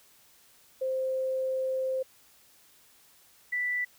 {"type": "tone pair in turn", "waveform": "sine", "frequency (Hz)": [523, 1974.6], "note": ["C5", "B6"], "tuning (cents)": [-1, -1], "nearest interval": "octave + major seventh", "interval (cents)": 2300, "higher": "second", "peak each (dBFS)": -27, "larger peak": "neither", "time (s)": [[0.81, 2.03], [3.52, 3.85]], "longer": "first", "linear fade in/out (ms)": 10, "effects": ["white hiss -60 dBFS RMS until 3.98 s"]}